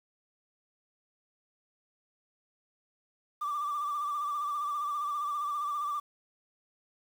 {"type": "tone with vibrato", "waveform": "triangle", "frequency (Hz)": 1174.7, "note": "D6", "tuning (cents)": 0, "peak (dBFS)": -27, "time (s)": [3.41, 6], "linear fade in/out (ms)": 10, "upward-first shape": "sine", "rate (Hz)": 15, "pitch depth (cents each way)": 48, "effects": ["tanh soft clip ceiling -27 dBFS", "9-bit"]}